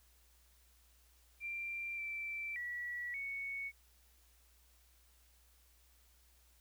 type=tone with pitch steps; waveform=sine; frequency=2367 / 2336 / 1939 / 2219 Hz; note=D7 / D7 / B6 / C#7; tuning=+13 / -10 / -32 / +1 cents; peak=-39 dBFS; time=1.4-3.72 s; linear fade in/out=50 ms; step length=580 ms; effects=added 60 Hz sine -67 dBFS peak until 6.6 s + white hiss -70 dBFS RMS until 6.6 s